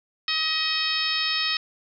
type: harmonic tone with a mistuned harmonic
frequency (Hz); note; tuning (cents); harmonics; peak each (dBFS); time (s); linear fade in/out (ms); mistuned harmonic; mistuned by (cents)
632; D#5; +27; 2 / 3 / 4 / 5 / 6 / 7 / 8; -34 / -31 / -30 / -31 / -28 / -31 / -29; 0.28-1.57; 2; 8; +65
effects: none